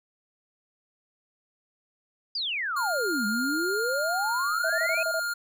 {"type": "exponential two-way sweep", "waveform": "sine", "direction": "down then up", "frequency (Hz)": [5010, 202.5, 2585], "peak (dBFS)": -27, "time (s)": [2.35, 5.03], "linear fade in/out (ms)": 5, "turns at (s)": 3.26}
{"type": "tone", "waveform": "square", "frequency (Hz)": 1411, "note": "F6", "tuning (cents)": 17, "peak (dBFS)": -28, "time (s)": [2.76, 5.34], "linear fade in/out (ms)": 10}
{"type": "tone bursts", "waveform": "sine", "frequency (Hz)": 650, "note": "E5", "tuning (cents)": -24, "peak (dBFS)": -27, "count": 7, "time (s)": [4.64, 5.198], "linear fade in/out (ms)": 5, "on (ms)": 60, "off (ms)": 23}
{"effects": []}